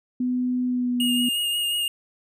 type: tone with pitch glide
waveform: sine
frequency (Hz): 250 to 244.4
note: B3 to B3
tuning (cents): +21 to -18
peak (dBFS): -21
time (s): 0.2-1.29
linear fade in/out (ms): 5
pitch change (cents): -39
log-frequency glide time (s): 0.67-1
type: tone with vibrato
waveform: square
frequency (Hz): 2850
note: F7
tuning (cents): +34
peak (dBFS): -23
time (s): 1-1.88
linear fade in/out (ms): 2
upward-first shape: triangle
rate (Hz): 5.6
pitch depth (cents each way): 24
effects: none